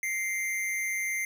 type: tone with amplitude modulation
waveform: square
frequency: 2093 Hz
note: C7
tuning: in tune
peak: -27 dBFS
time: 0.03-1.25 s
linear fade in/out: 2 ms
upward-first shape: sine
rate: 197 Hz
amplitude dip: 50%
effects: none